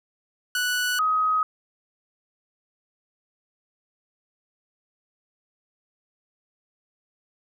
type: tone pair in turn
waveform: sawtooth / sine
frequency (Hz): 1479 / 1261.4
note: F#6 / D#6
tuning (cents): -1 / +23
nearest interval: minor third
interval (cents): 276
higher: first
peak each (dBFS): -19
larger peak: neither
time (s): 0.55-0.99 / 0.99-1.43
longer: neither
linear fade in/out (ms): 2
effects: none